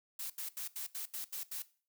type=noise bursts; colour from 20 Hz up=blue; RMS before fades=-41 dBFS; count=8; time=0.19-1.623 s; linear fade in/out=5 ms; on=110 ms; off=79 ms; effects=noise-tail reverb RT60 0.4 s tail -18 dB re dry